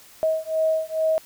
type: beating tone pair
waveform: sine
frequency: 635 / 637.3 Hz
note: D#5 / D#5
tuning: +35 / +41 cents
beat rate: 2.3 Hz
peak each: -23 dBFS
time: 0.23-1.18 s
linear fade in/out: 0 ms
effects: white hiss -49 dBFS RMS until 1.25 s